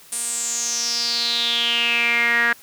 sawtooth tone with band-pass filter sweep, 235.8 Hz, A#3, 20 cents sharp, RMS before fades -21 dBFS, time 0.12-2.53 s, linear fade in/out 5 ms, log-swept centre 9300 to 1700 Hz, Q 7.4, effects white hiss -47 dBFS RMS until 2.62 s + high-pass 60 Hz 12 dB/octave

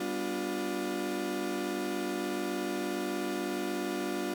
35% pulse chord, G dominant seventh, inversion none, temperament equal with one note detuned, 196 / 246.9 / 293.7 / 355.3 Hz, G3 / B3 / D4 / F4, 0 / 0 / 0 / +30 cents, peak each -38 / -38 / -35 / -33 dBFS, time 0-4.34 s, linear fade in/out 5 ms, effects none

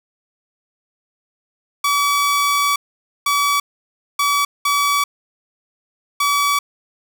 sawtooth tone bursts at uneven times, 1143 Hz, D6, 47 cents flat, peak -11 dBFS, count 5, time 1.84-2.76 / 3.26-3.6 / 4.19-4.45 / 4.65-5.04 / 6.2-6.59 s, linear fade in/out 5 ms, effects 7-bit

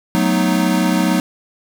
square chord, B dominant seventh, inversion second, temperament equal, 185 / 220 / 246.9 / 311.1 Hz, F#3 / A3 / B3 / D#4, 0 / 0 / 0 / 0 cents, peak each -18 / -22 / -21 / -20 dBFS, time 0.15-1.2 s, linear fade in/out 0 ms, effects none

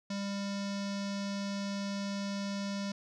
square tone with low-pass filter, 199.3 Hz, G3, 29 cents sharp, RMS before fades -36 dBFS, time 0.1-2.92 s, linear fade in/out 5 ms, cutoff 5400 Hz, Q 3.2, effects none

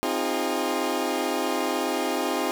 20% pulse chord, F minor seventh, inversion second, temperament equal with one note detuned, 261.6 / 311.1 / 349.2 / 409.4 Hz, C4 / Eb4 / F4 / Ab4, 0 / 0 / 0 / -25 cents, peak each -25 dBFS, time 0.03-2.51 s, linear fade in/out 0 ms, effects none

